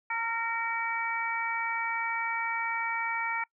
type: harmonic tone with a mistuned harmonic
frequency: 458.1 Hz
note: A#4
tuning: 30 cents flat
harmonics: 2 / 3 / 4 / 5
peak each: -33 / -35 / -36 / -33 dBFS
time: 0.1-3.44 s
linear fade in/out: 5 ms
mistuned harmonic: 4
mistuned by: +17 cents
effects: noise-tail reverb RT60 0.1 s tail -24 dB re dry